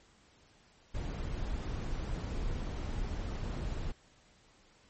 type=noise; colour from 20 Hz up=brown; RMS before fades=-36 dBFS; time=0.94-3.92 s; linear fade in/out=10 ms; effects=pink hiss -64 dBFS RMS until 4.89 s + MP3 32 kbps